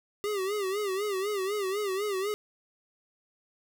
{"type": "tone with vibrato", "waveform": "square", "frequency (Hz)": 397.8, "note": "G4", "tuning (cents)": 25, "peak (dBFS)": -29, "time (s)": [0.24, 2.34], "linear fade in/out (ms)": 0, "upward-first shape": "sine", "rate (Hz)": 4, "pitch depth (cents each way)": 110, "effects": ["10-bit"]}